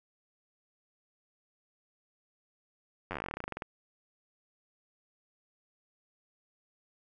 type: slowing click train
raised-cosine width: 0.5 ms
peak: -21 dBFS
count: 21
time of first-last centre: 3.11-3.622 s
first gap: 10 ms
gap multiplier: 1.09
effects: none